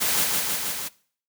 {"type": "noise with echo", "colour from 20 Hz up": "white", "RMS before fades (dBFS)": -23, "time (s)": [0, 0.25], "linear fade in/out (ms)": 20, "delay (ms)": 160, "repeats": 4, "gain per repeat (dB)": -2, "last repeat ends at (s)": 0.89, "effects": ["noise-tail reverb RT60 0.5 s tail -21 dB re dry", "high-pass 100 Hz 12 dB/octave"]}